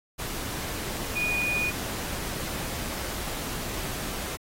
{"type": "tone in noise", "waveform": "sine", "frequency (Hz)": 2460, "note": "D#7", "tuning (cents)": -20, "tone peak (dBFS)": -25, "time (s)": [1.15, 1.71], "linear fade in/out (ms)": 20, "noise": "pink", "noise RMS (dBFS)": -34, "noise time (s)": [0.18, 4.37], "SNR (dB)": 6, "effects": ["AAC 48 kbps"]}